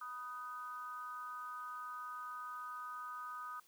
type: tone with amplitude modulation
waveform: sine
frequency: 1244.5 Hz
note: D#6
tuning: in tune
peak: -39 dBFS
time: 0.01-3.6 s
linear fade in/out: 5 ms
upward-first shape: sine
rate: 260 Hz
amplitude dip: 85%
effects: white hiss -68 dBFS RMS until 3.67 s + high-pass 100 Hz 12 dB/octave